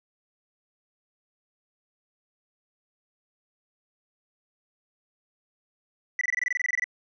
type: tone bursts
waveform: sine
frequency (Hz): 1975.5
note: B6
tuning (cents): 0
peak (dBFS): -20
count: 15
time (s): 6.19-6.842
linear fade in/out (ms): 2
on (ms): 22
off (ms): 23
effects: tanh soft clip ceiling -22 dBFS